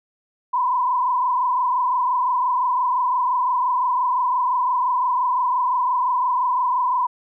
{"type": "tone with frequency modulation", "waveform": "sine", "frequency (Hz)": 1000, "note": "B5", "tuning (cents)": 21, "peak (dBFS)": -17, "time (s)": [0.53, 7.07], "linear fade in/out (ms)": 10, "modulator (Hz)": 25.8, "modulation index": 1.6, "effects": []}